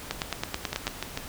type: two click trains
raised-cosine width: 0.2 ms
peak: -12 / -10 dBFS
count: 4 / 8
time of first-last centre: 0.73-1.174 / 0.11-0.869 s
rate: 6.75 / 9.22 Hz
effects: pink hiss -41 dBFS RMS until 1.28 s